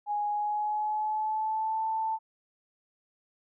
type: tone with pitch glide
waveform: sine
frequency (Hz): 830 to 884.4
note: G#5 to A5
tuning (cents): -1 to +9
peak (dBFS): -27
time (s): 0.06-2.19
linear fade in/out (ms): 50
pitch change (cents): +110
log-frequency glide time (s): 0.29-1.83
effects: none